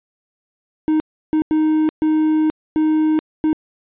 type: tone bursts at uneven times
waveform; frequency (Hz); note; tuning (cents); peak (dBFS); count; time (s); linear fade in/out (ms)
triangle; 311.1; D#4; 0; -11; 6; 0.88-1 / 1.33-1.42 / 1.51-1.89 / 2.02-2.5 / 2.76-3.19 / 3.44-3.53; 0
effects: resampled to 8000 Hz